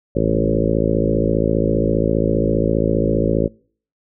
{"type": "harmonic tone with a mistuned harmonic", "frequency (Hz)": 55, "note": "A1", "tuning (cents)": 0, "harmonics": [1, 2, 3, 4, 5, 6, 7, 8, 9, 10], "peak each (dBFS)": [-24, -24, -24, -24, -24, -24, -24, -24, -24, -24], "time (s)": [0.15, 3.48], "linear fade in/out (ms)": 10, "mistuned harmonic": 3, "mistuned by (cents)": -16, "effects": ["noise-tail reverb RT60 0.5 s tail -26 dB re dry"]}